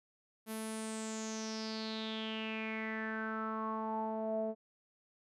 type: tone with low-pass filter sweep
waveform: sawtooth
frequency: 220 Hz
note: A3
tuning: in tune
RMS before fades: -39 dBFS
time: 0.46-4.55 s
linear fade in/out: 50 ms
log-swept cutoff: 12000 to 580 Hz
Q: 7
effects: none